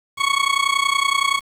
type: tone with amplitude modulation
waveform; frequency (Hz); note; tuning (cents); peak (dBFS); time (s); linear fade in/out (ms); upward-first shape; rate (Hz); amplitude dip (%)
20% pulse; 1108.7; C#6; 0; -8; 0.17-1.41; 50; sine; 30.7; 85
effects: low-pass 8000 Hz 12 dB/octave + 7-bit